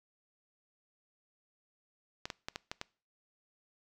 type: clicks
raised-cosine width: 0.2 ms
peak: -20 dBFS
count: 6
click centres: 2.255 / 2.302 / 2.485 / 2.559 / 2.715 / 2.814 s
effects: noise-tail reverb RT60 0.4 s tail -23 dB re dry